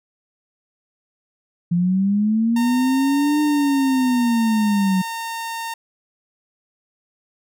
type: linear two-way sweep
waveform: sine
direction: up then down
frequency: 170 to 300.4 to 184.3 Hz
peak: -15 dBFS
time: 1.71-5.02 s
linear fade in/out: 10 ms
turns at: 3.41 s
type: tone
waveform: sawtooth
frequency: 915 Hz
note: A#5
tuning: 32 cents flat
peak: -22 dBFS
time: 2.56-5.74 s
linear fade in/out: 5 ms
effects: none